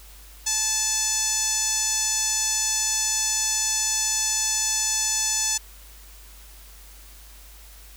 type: tone with band-pass filter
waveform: sawtooth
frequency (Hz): 872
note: A5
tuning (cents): -16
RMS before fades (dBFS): -24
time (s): 0.46-5.58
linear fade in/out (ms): 10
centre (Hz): 6700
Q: 4.1
effects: added 50 Hz sine -45 dBFS peak until 7.96 s + white hiss -49 dBFS RMS until 7.96 s